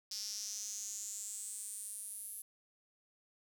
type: tone with high-pass filter sweep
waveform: sawtooth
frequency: 207.7 Hz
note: G#3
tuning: in tune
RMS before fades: -44 dBFS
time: 0.11-2.42 s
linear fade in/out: 5 ms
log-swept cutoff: 5200 to 11000 Hz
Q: 6.6
effects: none